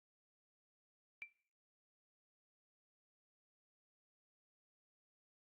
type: tone with exponential decay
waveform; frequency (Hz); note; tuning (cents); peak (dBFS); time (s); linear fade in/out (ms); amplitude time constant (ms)
sine; 2349; D7; 0; -40; 1.22-1.3; 0; 16
effects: noise-tail reverb RT60 0.6 s tail -20 dB re dry + Opus 48 kbps